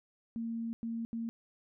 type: tone bursts at uneven times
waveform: sine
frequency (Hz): 229.4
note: A#3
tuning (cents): -28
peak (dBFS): -34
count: 3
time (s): 0.36-0.73 / 0.83-1.05 / 1.13-1.29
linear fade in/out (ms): 0
effects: none